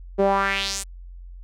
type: tone with band-pass filter sweep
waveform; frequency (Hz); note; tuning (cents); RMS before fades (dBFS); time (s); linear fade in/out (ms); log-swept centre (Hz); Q
sawtooth; 196.1; G3; +1; -22; 0.18-0.84; 20; 430 to 9300; 2.9
effects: added 44 Hz sine -37 dBFS peak until 1.43 s